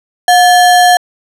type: tone with sample-and-hold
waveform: sine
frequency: 719 Hz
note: F#5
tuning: 50 cents flat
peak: -3 dBFS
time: 0.28-0.97 s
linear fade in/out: 2 ms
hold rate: 2450 Hz
effects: low-pass 11000 Hz 12 dB/octave